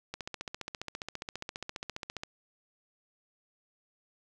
click train, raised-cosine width 0.2 ms, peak -20 dBFS, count 32, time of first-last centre 0.14-2.235 s, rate 14.8 Hz, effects none

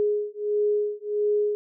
sine beating tone pair, 416.2 / 417.7 Hz, G#4 / G#4, +4 / +10 cents, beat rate 1.5 Hz, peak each -25 dBFS, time 0-1.55 s, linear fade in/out 0 ms, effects none

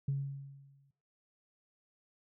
sine tone with exponential decay, 138.59 Hz, C#3, in tune, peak -27 dBFS, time 0.08-0.91 s, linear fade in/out 5 ms, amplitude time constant 180 ms, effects noise-tail reverb RT60 0.4 s tail -17 dB re dry + tanh soft clip ceiling -25 dBFS

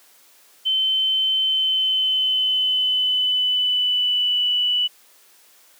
sine tone with pitch glide, 3075 to 2963 Hz, G7 to F#7, -34 to +2 cents, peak -17 dBFS, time 0.65-4.88 s, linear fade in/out 20 ms, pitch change -64 cents, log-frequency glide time 1.44-4.47 s, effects white hiss -53 dBFS RMS until 5.79 s + high-pass 300 Hz 12 dB/octave

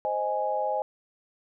sine chord, Ab major, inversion first, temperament equal, 523.3 / 622.3 / 830.6 Hz, C5 / Eb5 / Ab5, 0 / 0 / 0 cents, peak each -31 / -30 / -28 dBFS, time 0.05-0.82 s, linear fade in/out 0 ms, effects none

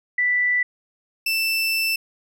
sine / 30% pulse tone pair in turn, 1975.5 / 2661 Hz, B6 / E7, 0 / +16 cents, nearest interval perfect fourth, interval 516 cents, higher second, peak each -17 dBFS, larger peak neither, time 0.18-0.63 / 1.26-1.96 s, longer second, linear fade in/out 5 ms, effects none

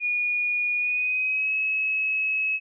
sine tone with pitch glide, 2447 to 2572 Hz, D#7 to E7, -29 to -43 cents, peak -22 dBFS, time 0-2.6 s, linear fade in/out 50 ms, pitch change +86 cents, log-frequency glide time 0.77-1.54 s, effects none

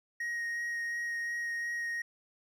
triangle tone with vibrato, 1878 Hz, A#6, 12 cents sharp, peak -31 dBFS, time 0.2-2.02 s, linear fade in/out 5 ms, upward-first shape sine, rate 2.8 Hz, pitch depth 10 cents each way, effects none

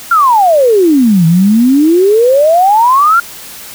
sine exponential two-way sweep, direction down then up, 1418 to 159.6 to 1418 Hz, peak -4 dBFS, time 0.11-3.2 s, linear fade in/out 5 ms, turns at 1.26 s, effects white hiss -29 dBFS RMS until 3.74 s

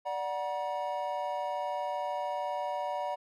triangle chord, D augmented, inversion none, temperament equal with one note detuned, 587.3 / 740 / 954.1 Hz, D5 / F#5 / A#5, 0 / 0 / +40 cents, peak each -34 dBFS, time 0.05-3.16 s, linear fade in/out 20 ms, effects none

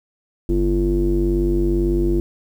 square tone with low-pass filter, 49 Hz, G1, in tune, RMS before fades -18 dBFS, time 0.49-2.2 s, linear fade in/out 0 ms, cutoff 330 Hz, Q 9.8, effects 8-bit

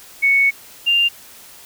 sine tone pair in turn, 2217 / 2793 Hz, C#7 / F7, 0 / -1 cents, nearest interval major third, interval 399 cents, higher second, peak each -11 / -12 dBFS, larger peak first, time 0.22-0.51 / 0.86-1.09 s, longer first, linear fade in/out 20 ms, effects white hiss -42 dBFS RMS until 1.65 s

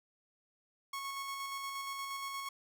sawtooth tone with tremolo, 1100 Hz, C#6, 14 cents flat, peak -34 dBFS, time 0.93-2.49 s, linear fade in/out 5 ms, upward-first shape square, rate 8.5 Hz, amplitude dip 25%, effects none

